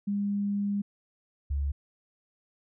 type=tone pair in turn; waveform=sine; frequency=202.3 / 70.54 Hz; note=G#3 / C#2; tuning=-45 / +31 cents; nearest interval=octave + tritone; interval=1824 cents; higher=first; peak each=-26 dBFS; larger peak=neither; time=0.07-0.82 / 1.5-1.72 s; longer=first; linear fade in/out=10 ms; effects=none